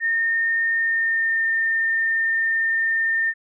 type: tone with pitch glide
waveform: sine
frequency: 1827 to 1811.2 Hz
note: A#6 to A6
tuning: -35 to +50 cents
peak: -18 dBFS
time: 0-3.34 s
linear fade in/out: 50 ms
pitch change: -15 cents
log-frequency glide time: 0.7-1.46 s
effects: none